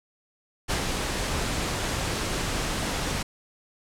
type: noise with ADSR envelope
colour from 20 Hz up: pink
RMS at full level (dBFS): -25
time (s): 0.68-3.23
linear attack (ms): 25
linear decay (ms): 100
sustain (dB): -3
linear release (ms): 9
effects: low-pass 9000 Hz 12 dB/octave